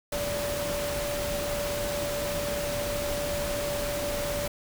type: tone in noise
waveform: sine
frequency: 580 Hz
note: D5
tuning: 22 cents flat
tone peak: -30 dBFS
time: 0.12-4.48 s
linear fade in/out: 5 ms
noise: pink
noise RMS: -33 dBFS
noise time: 0.12-4.48 s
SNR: 0 dB
effects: none